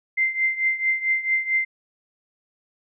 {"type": "tone with tremolo", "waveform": "sine", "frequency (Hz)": 2084, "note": "C7", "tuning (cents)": -7, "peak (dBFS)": -16, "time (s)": [0.17, 1.65], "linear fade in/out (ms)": 10, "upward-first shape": "triangle", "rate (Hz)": 4.5, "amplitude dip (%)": 85, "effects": []}